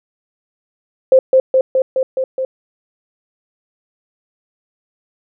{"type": "tone with echo", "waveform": "sine", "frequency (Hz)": 523.3, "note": "C5", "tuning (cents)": 0, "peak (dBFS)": -4, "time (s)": [1.12, 1.19], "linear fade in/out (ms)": 2, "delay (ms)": 210, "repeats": 6, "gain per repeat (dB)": -2, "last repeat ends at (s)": 2.45, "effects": []}